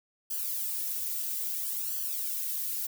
violet noise with flanger, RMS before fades -33 dBFS, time 0.3-2.87 s, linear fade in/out 10 ms, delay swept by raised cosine 0.65 to 2.85 ms, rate 0.6 Hz, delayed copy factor +0.95, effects none

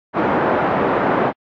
white band-pass noise, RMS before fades -17 dBFS, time 0.13-1.33 s, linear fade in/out 50 ms, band 170 to 960 Hz, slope 12 dB/octave, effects low-pass 2000 Hz 12 dB/octave + AAC 64 kbps

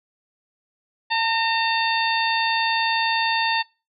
harmonic tone with a mistuned harmonic, 900 Hz, A5, 39 cents sharp, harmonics 1 / 2 / 3 / 4 / 5, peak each -22 / -25 / -27 / -28 / -29 dBFS, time 1.1-3.63 s, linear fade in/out 20 ms, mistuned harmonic 2, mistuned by +29 cents, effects noise-tail reverb RT60 0.3 s tail -23 dB re dry

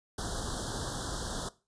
pink band-stop noise, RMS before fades -36 dBFS, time 0.18-1.49 s, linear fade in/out 5 ms, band 1700 to 3200 Hz, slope 96 dB/octave, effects noise-tail reverb RT60 0.3 s tail -18 dB re dry + resampled to 22050 Hz

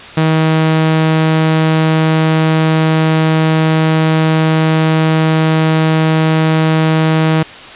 sawtooth tone, 158.8 Hz, D#3, 36 cents sharp, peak -5 dBFS, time 0.17-7.43 s, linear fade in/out 5 ms, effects white hiss -31 dBFS RMS until 7.75 s + resampled to 8000 Hz

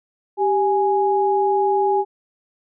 sine tone pair together, 392 / 830.6 Hz, G4 / G#5, 0 / 0 cents, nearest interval octave + minor second, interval 1300 cents, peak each -18 dBFS, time 0.37-2.05 s, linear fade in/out 50 ms, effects none

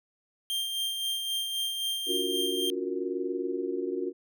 45% pulse tone with tremolo, 3179 Hz, G7, 24 cents sharp, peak -27 dBFS, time 0.5-2.7 s, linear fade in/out 0 ms, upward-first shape sine, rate 3.8 Hz, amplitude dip 40%
sine chord, Gb major seventh, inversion second, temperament equal with one note detuned, 282.5 / 349.2 / 370 / 466.2 Hz, Db4 / F4 / Gb4 / Bb4, +33 / 0 / 0 / 0 cents, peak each -36 / -34 / -32 / -37 dBFS, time 2.06-4.13 s, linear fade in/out 50 ms
effects none

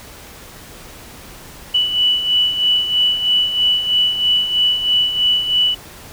sine beating tone pair, 2960 / 2963.1 Hz, F#7 / F#7, 0 / +2 cents, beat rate 3.1 Hz, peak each -21 / -14 dBFS, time 1.74-5.75 s, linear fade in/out 10 ms, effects pink hiss -38 dBFS RMS until 6.12 s

